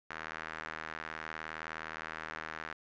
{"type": "tone with band-pass filter", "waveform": "sawtooth", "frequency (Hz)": 79.4, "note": "D#2", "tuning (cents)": 36, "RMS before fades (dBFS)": -43, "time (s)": [0.1, 2.73], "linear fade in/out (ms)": 0, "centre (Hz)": 1600, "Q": 2.2, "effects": ["resampled to 16000 Hz", "10-bit"]}